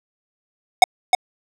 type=tone with echo; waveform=square; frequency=736 Hz; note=F#5; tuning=9 cents flat; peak=-5 dBFS; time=0.82-0.84 s; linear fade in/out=2 ms; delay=310 ms; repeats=1; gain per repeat=-6 dB; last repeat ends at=1.15 s; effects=low-pass 8000 Hz 12 dB/octave